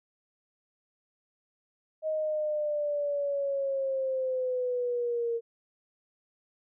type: linear sweep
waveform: sine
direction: down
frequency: 629 to 461.4 Hz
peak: -27 dBFS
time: 2.02-5.41 s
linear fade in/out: 50 ms
effects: none